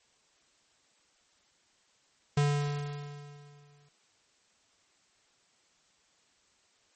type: tone with exponential decay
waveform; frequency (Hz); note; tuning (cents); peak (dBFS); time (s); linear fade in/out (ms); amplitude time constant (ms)
square; 144.9; D3; -23; -23; 2.37-3.89; 5; 330
effects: white hiss -68 dBFS RMS until 6.95 s + MP3 32 kbps